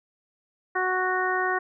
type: harmonic tone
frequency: 369.8 Hz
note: F#4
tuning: 1 cent flat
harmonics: 1 / 2 / 3 / 4 / 5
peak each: -29 / -29 / -29 / -29 / -29 dBFS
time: 0.75-1.59 s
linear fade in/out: 10 ms
effects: none